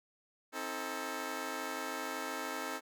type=chord; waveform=10% pulse; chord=A diminished; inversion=first; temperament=just; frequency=264 / 316.8 / 440 Hz; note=C4 / Eb4 / A4; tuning=+16 / +31 / 0 cents; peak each=-34 dBFS; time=0.52-2.81 s; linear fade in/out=50 ms; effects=none